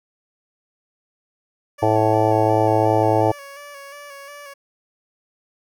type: tone with vibrato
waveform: 15% pulse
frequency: 568 Hz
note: C#5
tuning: 42 cents sharp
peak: -30 dBFS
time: 1.78-4.54 s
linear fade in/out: 10 ms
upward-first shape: square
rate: 2.8 Hz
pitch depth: 32 cents each way
type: harmonic tone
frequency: 109.1 Hz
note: A2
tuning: 14 cents flat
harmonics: 1 / 3 / 4 / 5 / 6 / 7 / 8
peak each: -22 / -22 / -22 / -22 / -22 / -22 / -22 dBFS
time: 1.82-3.32 s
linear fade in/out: 10 ms
effects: none